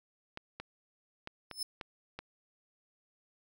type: clicks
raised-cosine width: 0.3 ms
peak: -25 dBFS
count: 6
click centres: 0.374 / 0.6 / 1.274 / 1.513 / 1.812 / 2.19 s
type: tone with exponential growth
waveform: sawtooth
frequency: 5240 Hz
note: E8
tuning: 11 cents flat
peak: -28 dBFS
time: 1.5-1.63 s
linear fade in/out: 5 ms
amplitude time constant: 28 ms
effects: none